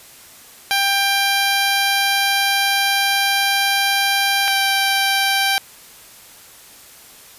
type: tone pair in turn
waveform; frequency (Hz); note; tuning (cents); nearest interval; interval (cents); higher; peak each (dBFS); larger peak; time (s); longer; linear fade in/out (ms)
10% pulse; 792 / 784.7; G5 / G5; +18 / +2; unison; 16; first; -7; neither; 0.71-4.48 / 4.48-5.58; first; 0
effects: white hiss -43 dBFS RMS until 7.38 s + resampled to 32000 Hz